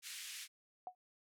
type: band-pass noise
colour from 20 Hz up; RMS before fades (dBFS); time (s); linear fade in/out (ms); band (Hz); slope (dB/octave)
pink; -48; 0.02-0.48; 50; 2000 to 12000; 24
type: tone with exponential decay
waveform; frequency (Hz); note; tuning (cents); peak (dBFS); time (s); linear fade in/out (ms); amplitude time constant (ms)
sine; 733; F#5; -16; -38; 0.87-0.95; 1; 17
effects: none